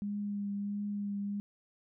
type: tone with vibrato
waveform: sine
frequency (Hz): 203.3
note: G#3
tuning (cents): -37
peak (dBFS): -33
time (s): 0.02-1.4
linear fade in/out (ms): 0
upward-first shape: triangle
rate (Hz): 1.5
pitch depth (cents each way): 20
effects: none